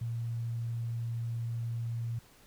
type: tone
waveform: sine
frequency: 116.54 Hz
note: A#2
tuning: in tune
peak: -32 dBFS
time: 0.01-2.19 s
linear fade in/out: 5 ms
effects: pink hiss -60 dBFS RMS until 2.46 s